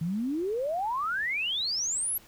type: exponential sweep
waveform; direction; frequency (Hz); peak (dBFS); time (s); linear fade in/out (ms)
sine; up; 155.56 to 11960; -27; 0.01-2.18; 5
effects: pink hiss -55 dBFS RMS until 2.27 s